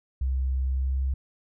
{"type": "tone with pitch glide", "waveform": "sine", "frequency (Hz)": [65.41, 66.4], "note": ["C2", "C2"], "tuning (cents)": [0, 26], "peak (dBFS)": -23, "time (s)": [0.21, 1.14], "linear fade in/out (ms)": 5, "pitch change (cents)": 26, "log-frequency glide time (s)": [0.66, 1.02], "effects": []}